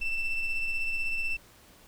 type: ring-modulated tone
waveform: triangle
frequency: 1338 Hz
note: E6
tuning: 25 cents sharp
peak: -22 dBFS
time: 0.01-1.37 s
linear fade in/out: 10 ms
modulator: 1330 Hz
effects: pink hiss -56 dBFS RMS until 1.87 s